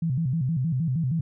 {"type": "tone with vibrato", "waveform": "sine", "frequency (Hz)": 145.6, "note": "D3", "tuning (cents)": -15, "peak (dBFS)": -22, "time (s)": [0.02, 1.21], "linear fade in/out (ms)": 5, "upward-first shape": "square", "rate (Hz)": 6.4, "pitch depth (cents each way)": 220, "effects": []}